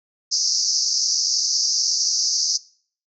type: band-pass noise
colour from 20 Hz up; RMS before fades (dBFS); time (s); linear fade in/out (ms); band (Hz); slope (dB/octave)
pink; -21; 0.31-2.58; 20; 4700 to 6300; 96
effects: noise-tail reverb RT60 0.5 s tail -21 dB re dry